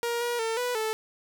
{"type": "tone with pitch steps", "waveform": "sawtooth", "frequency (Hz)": [471.6, 478.8, 450, 492.3, 438.2], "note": ["A#4", "A#4", "A4", "B4", "A4"], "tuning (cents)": [20, 46, 39, -6, -7], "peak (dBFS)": -23, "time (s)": [0.03, 0.93], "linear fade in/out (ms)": 0, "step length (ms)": 180, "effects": []}